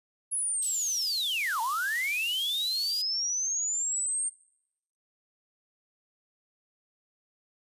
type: linear two-way sweep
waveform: sine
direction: down then up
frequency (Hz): 10660 to 858 to 8770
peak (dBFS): -27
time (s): 0.31-4.3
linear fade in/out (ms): 20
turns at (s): 1.61
type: high-pass noise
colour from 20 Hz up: white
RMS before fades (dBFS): -40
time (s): 0.62-3.02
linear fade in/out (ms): 5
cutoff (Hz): 2800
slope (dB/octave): 96
effects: noise-tail reverb RT60 0.8 s tail -24 dB re dry + resampled to 32000 Hz